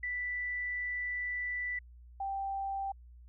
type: tone pair in turn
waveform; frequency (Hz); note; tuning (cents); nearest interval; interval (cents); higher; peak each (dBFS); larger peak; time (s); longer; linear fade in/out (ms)
sine; 1975.5 / 784; B6 / G5; 0 / 0; octave + major third; 1600; first; -33 / -33; neither; 0.03-1.79 / 2.2-2.92; first; 5
effects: added 60 Hz sine -51 dBFS peak until 3.28 s